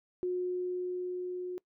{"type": "tone with level ramp", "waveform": "sine", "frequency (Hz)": 361.7, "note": "F#4", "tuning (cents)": -39, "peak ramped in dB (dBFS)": [-29, -35], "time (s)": [0.23, 1.58], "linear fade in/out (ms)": 0, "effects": ["noise-tail reverb RT60 0.1 s tail -23 dB re dry"]}